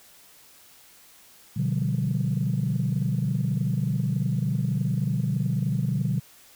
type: chord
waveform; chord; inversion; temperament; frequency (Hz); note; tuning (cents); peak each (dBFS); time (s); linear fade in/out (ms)
sine; G dominant seventh; first; equal with one note detuned; 123.47 / 146.83 / 177.56 / 196; B2 / D3 / F3 / G3; 0 / 0 / +29 / 0; -26 / -26 / -29 / -30; 1.56-6.2; 10
effects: tanh soft clip ceiling -15 dBFS + white hiss -53 dBFS RMS until 6.55 s